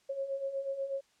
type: beating tone pair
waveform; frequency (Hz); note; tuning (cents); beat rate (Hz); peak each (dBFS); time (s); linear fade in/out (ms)
sine; 540 / 548.2; C#5 / C#5; -45 / -19; 8.2; -40 / -34; 0.09-1.01; 10
effects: white hiss -69 dBFS RMS until 1.2 s + low-pass 7000 Hz 12 dB/octave